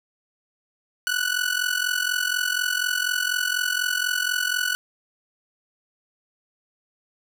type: tone with amplitude modulation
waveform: sawtooth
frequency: 1480 Hz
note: F#6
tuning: in tune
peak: -15 dBFS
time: 1.07-4.75 s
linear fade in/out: 0 ms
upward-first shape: sine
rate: 44.1 Hz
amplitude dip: 80%
effects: none